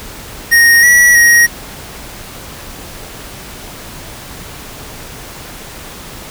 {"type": "tone with pitch steps", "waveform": "square", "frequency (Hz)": [1864, 1935, 1887], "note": ["A#6", "B6", "A#6"], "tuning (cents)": [-1, -36, 21], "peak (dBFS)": -5, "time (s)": [0.51, 1.47], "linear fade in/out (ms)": 20, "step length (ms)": 320, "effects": ["pink hiss -30 dBFS RMS until 6.3 s"]}